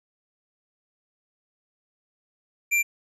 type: tone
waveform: square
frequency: 2364 Hz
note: D7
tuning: 11 cents sharp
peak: -20 dBFS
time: 2.71-2.83 s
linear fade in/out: 20 ms
effects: resampled to 32000 Hz